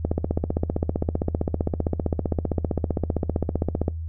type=click train; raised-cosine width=2 ms; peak=-9 dBFS; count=60; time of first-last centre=0.05-3.881 s; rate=15.4 Hz; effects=noise-tail reverb RT60 0.2 s tail -24 dB re dry + added 81 Hz sine -28 dBFS peak until 4.08 s